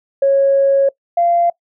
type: tone pair in turn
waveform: sine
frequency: 550 / 689.8 Hz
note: C#5 / F5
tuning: -14 / -22 cents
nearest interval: major third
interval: 392 cents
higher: second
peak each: -8 / -10 dBFS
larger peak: first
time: 0.22-0.89 / 1.17-1.5 s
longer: first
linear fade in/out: 5 ms
effects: noise-tail reverb RT60 0.1 s tail -22 dB re dry + tanh soft clip ceiling -4 dBFS